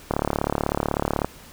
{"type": "click train", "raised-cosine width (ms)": 1, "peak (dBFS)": -7, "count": 42, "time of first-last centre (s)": [0.11, 1.246], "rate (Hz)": 36.1, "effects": ["pink hiss -46 dBFS RMS until 1.52 s"]}